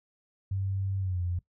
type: tone with pitch glide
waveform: sine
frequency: 96.9 to 88.35 Hz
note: G2 to F2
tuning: -20 to +21 cents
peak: -28 dBFS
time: 0.51-1.39 s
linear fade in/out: 5 ms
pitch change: -159 cents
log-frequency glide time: 0.99-1.21 s
effects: noise-tail reverb RT60 0.1 s tail -18 dB re dry